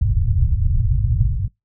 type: low-pass noise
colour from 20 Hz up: white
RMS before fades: -17 dBFS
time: 0.01-1.48 s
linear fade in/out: 5 ms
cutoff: 120 Hz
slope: 48 dB/octave
effects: noise-tail reverb RT60 0.2 s tail -26 dB re dry